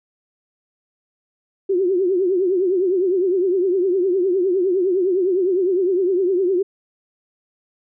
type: tone with vibrato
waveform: sine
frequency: 370.5 Hz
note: F#4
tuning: 2 cents sharp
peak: -15 dBFS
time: 1.69-6.63 s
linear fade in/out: 10 ms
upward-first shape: triangle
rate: 9.8 Hz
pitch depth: 140 cents each way
effects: none